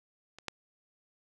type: clicks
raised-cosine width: 0.2 ms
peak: -30 / -17 dBFS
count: 2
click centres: 0.386 / 0.483 s
effects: none